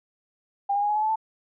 sine tone with pitch steps, 800 / 813 / 826.3 / 839.8 / 853.5 / 867.4 / 881.5 Hz, G5 / G#5 / G#5 / G#5 / G#5 / A5 / A5, +35 / -37 / -9 / +19 / +47 / -25 / +3 cents, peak -21 dBFS, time 0.69-1.159 s, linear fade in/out 10 ms, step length 67 ms, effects none

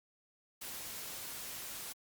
white noise, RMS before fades -44 dBFS, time 0.61-1.93 s, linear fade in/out 10 ms, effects Opus 48 kbps

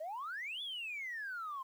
sine exponential two-way sweep, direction up then down, 596 to 3495 to 1032 Hz, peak -38 dBFS, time 0-1.63 s, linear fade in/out 10 ms, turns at 0.62 s, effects tanh soft clip ceiling -36 dBFS + 11-bit

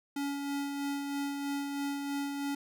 square tone with tremolo, 282 Hz, C#4, 30 cents sharp, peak -32 dBFS, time 0.16-2.55 s, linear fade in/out 5 ms, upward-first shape sine, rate 3.1 Hz, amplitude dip 35%, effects none

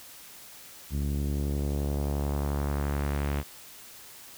sawtooth tone with low-pass filter sweep, 71.4 Hz, D2, 48 cents flat, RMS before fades -29 dBFS, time 0.9-3.44 s, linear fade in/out 50 ms, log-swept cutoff 220 to 2900 Hz, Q 1.1, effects white hiss -48 dBFS RMS until 4.37 s

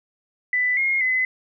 sine tone with pitch steps, 1992 / 2144 / 2028 Hz, B6 / C7 / B6, +14 / +42 / +45 cents, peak -18 dBFS, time 0.53-1.25 s, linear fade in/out 2 ms, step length 240 ms, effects none

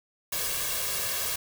white noise with comb filter, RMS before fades -30 dBFS, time 0.32-1.36 s, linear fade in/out 5 ms, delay 1.8 ms, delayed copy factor +0.7, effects none

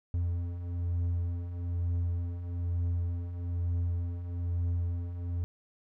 triangle beating tone pair, 85.9 / 87 Hz, F2 / F2, -28 / -6 cents, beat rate 1.1 Hz, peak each -35 / -28 dBFS, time 0.14-5.44 s, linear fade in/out 0 ms, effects none

